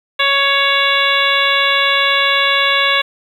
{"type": "harmonic tone with a mistuned harmonic", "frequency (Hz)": 556, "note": "C#5", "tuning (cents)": 5, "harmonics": [1, 2, 3, 4, 5, 6, 7], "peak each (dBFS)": [-22, -18, -18, -18, -19, -18, -22], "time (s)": [0.19, 3.02], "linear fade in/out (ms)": 10, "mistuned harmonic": 6, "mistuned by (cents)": 54, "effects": ["7-bit"]}